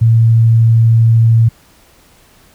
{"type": "tone", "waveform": "sine", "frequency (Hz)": 114.1, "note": "A#2", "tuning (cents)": -37, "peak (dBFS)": -5, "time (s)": [0.01, 1.49], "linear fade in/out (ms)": 10, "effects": ["pink hiss -47 dBFS RMS until 2.54 s"]}